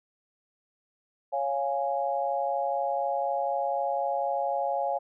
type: chord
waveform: sine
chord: Db major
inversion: none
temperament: equal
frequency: 554.4 / 698.5 / 830.6 Hz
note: Db5 / F5 / Ab5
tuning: 0 / 0 / 0 cents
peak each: -30 dBFS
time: 1.32-4.99 s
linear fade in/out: 20 ms
effects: none